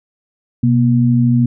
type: tone pair together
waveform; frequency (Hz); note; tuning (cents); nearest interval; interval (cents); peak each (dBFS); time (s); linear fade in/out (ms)
sine; 126.08 / 238.6; B2 / A#3; +36 / +41; major seventh; 1105; -12; 0.63-1.46; 5
effects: none